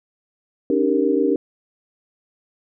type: chord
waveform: sine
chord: Eb dominant seventh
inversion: third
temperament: equal with one note detuned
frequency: 277.2 / 304.4 / 392 / 466.2 Hz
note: Db4 / Eb4 / G4 / Bb4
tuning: 0 / -38 / 0 / 0 cents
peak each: -21 dBFS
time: 0.7-1.36 s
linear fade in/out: 2 ms
effects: none